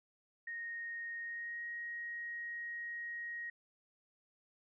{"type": "tone with pitch glide", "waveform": "sine", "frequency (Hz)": [1860, 1882.7], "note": ["A#6", "A#6"], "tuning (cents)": [-4, 17], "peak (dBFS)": -40, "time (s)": [0.47, 3.5], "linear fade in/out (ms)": 5, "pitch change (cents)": 21, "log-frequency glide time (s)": [1.22, 1.64], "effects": []}